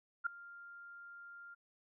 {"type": "tone with ADSR envelope", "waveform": "sine", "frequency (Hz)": 1396.9, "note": "F6", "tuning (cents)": 0, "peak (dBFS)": -29, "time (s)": [0.24, 1.55], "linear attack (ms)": 24, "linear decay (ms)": 5, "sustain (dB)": -21, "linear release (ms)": 17, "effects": []}